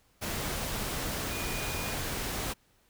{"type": "tone in noise", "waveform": "sine", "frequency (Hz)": 2447, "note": "D#7", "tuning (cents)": -29, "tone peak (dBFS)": -41, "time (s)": [1.3, 1.95], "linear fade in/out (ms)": 20, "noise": "pink", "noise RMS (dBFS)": -34, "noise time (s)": [0.21, 2.54], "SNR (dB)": -10, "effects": ["pink hiss -67 dBFS RMS until 2.89 s"]}